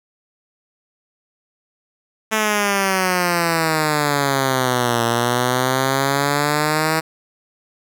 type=exponential two-way sweep; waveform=5% pulse; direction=down then up; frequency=220 to 116.54 to 160.8 Hz; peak=-5 dBFS; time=2.31-7.01 s; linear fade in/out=20 ms; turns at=5.04 s; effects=none